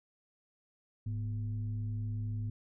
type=tone with frequency modulation; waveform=sine; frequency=105.9 Hz; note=G#2; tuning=34 cents sharp; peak=-33 dBFS; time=1.06-2.5 s; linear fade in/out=5 ms; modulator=138 Hz; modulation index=0.41; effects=none